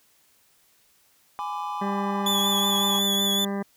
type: chord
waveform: triangle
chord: G# diminished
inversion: none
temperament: equal with one note detuned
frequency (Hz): 830.6 / 1005 / 1174.7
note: G#5 / B5 / D6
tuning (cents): 0 / +30 / 0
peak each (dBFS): -30 / -31 / -32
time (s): 1.39-2.99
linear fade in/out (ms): 0
type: harmonic tone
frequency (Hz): 198.9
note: G3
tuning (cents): +25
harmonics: 1 / 2 / 3 / 4 / 5 / 6 / 8 / 9 / 10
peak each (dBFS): -27 / -33 / -37 / -39 / -41 / -43 / -45 / -46 / -47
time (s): 1.81-3.63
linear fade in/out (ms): 10
type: tone with vibrato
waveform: 40% pulse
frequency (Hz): 3439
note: A7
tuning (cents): -40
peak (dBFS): -21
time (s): 2.26-3.45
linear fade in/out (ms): 5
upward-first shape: triangle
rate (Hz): 5.4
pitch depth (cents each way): 44
effects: white hiss -62 dBFS RMS until 3.76 s